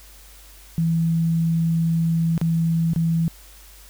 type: tone with dropouts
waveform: sine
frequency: 164.81 Hz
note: E3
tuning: in tune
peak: -17 dBFS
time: 0.78-3.28 s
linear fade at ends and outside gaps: 0 ms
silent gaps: 2.378-2.414 / 2.934-2.961 s
effects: added 50 Hz sine -46 dBFS peak until 3.89 s + white hiss -48 dBFS RMS until 3.89 s